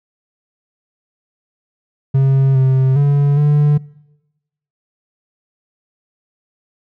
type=tone with pitch steps; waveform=triangle; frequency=135.1 / 131.8 / 142.8 / 147.3 Hz; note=C#3 / C3 / D3 / D3; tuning=-44 / +13 / -48 / +6 cents; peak=-7 dBFS; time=2.14-3.78 s; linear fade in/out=10 ms; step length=410 ms; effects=noise-tail reverb RT60 1.0 s tail -23 dB re dry